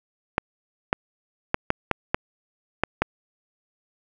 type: clicks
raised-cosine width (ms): 0.5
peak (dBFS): -4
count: 8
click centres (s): 0.381 / 0.929 / 1.544 / 1.704 / 1.913 / 2.145 / 2.836 / 3.02
effects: none